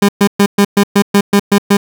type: tone bursts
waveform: 30% pulse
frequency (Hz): 201.6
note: G3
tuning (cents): +49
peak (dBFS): -3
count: 10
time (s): 0.02-1.77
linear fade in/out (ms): 5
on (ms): 67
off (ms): 120
effects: none